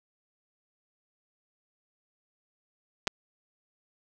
clicks, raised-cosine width 0.2 ms, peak -10 dBFS, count 2, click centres 3.072 / 3.077 s, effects none

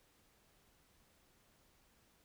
silence, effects pink hiss -71 dBFS RMS until 2.24 s

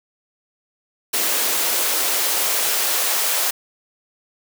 white noise with high-pass filter sweep, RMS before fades -20 dBFS, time 1.13-3.51 s, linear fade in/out 10 ms, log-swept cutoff 340 to 570 Hz, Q 1.2, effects none

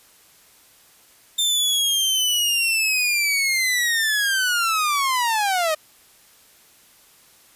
sawtooth linear sweep, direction down, 3600 to 607 Hz, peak -15 dBFS, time 1.38-5.75 s, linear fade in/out 10 ms, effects white hiss -53 dBFS RMS until 7.55 s + resampled to 32000 Hz

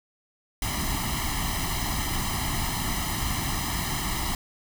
pink noise with comb filter, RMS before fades -28 dBFS, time 0.62-4.35 s, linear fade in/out 2 ms, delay 0.99 ms, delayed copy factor +0.9, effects none

